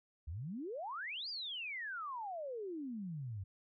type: exponential two-way sweep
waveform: sine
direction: up then down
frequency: 69.3 to 4978 to 91 Hz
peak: -40 dBFS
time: 0.27-3.44 s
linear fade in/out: 10 ms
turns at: 1.29 s
effects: none